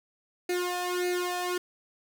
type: tone with flanger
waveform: sawtooth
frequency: 357.7 Hz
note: F4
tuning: 41 cents sharp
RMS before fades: -30 dBFS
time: 0.49-1.58 s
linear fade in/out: 5 ms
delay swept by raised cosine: 0.45 to 1.19 ms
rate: 1.7 Hz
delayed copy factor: +0.85
effects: none